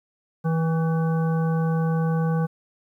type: harmonic tone with a mistuned harmonic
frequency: 162.3 Hz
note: E3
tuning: 27 cents flat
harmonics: 1 / 3 / 5 / 7 / 9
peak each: -20 / -30 / -34 / -37 / -39 dBFS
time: 0.44-2.47 s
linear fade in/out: 20 ms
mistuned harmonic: 9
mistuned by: +51 cents
effects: 10-bit